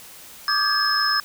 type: tone cluster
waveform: sine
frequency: 1166 / 1226 / 1584 / 1690 / 5170 Hz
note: D6 / D#6 / G6 / G#6 / E8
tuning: -13 / -26 / +18 / +30 / -34 cents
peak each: -25 / -28 / -26 / -26 / -21 dBFS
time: 0.48-1.2 s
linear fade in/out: 2 ms
effects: white hiss -43 dBFS RMS until 1.24 s